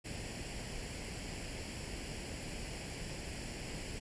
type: noise with comb filter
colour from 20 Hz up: pink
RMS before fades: -43 dBFS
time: 0.04-4 s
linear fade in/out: 20 ms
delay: 0.4 ms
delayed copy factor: +0.65
effects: resampled to 22050 Hz